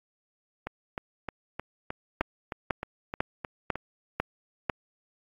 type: two click trains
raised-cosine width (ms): 0.5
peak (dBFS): -10 / -18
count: 6 / 11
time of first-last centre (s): 2.21-4.698 / 0.67-3.756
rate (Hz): 2.01 / 3.24
effects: AAC 32 kbps